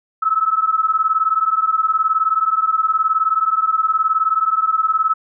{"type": "beating tone pair", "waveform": "sine", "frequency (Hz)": [1291, 1310], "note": ["E6", "E6"], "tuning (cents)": [-37, -11], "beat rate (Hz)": 19, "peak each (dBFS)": -17, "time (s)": [0.22, 5.14], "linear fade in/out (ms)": 10, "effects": []}